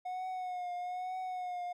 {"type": "tone with vibrato", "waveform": "triangle", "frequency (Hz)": 728, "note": "F#5", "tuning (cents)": -28, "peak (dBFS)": -34, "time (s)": [0.05, 1.73], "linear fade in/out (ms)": 10, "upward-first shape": "triangle", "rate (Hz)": 1.1, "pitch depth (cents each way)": 47, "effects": []}